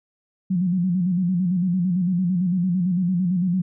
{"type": "tone with vibrato", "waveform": "sine", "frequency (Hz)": 180.2, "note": "F#3", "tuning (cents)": -45, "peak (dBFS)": -18, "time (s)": [0.5, 3.62], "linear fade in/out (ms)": 10, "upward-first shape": "square", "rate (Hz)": 8.9, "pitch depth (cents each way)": 74, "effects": []}